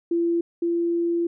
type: tone pair in turn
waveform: sine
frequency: 339.5 / 340.8 Hz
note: F4 / F4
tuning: -49 / -42 cents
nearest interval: unison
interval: 7 cents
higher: second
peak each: -19 / -20 dBFS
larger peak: first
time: 0.11-0.41 / 0.62-1.27 s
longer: second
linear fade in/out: 5 ms
effects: none